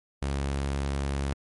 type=tone; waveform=sawtooth; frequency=69.3 Hz; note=C#2; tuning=in tune; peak=-23 dBFS; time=0.22-1.33 s; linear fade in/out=0 ms; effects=MP3 48 kbps